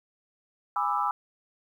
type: chord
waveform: sine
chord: E dominant seventh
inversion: first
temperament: just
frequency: 824.1 / 988.9 / 1186.7 / 1318.5 Hz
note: G#5 / B5 / D6 / E6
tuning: -14 / +2 / +18 / 0 cents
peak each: -30 dBFS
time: 0.76-1.11 s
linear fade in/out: 2 ms
effects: 10-bit